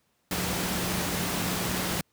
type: tone in noise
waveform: sine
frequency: 181.1 Hz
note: F#3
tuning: 37 cents flat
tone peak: -34 dBFS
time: 0.31-2.01 s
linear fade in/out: 2 ms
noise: pink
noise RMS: -29 dBFS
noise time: 0.31-2.01 s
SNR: -8 dB
effects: pink hiss -71 dBFS RMS until 2.12 s + high-pass 80 Hz 12 dB/octave